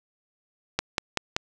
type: click train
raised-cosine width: 0.2 ms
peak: -6 dBFS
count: 4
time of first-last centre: 0.79-1.365 s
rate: 5.22 Hz
effects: none